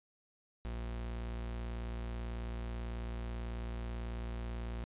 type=tone; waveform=40% pulse; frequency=58.27 Hz; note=A#1; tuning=in tune; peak=-37 dBFS; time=0.65-4.84 s; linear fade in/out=0 ms; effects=resampled to 8000 Hz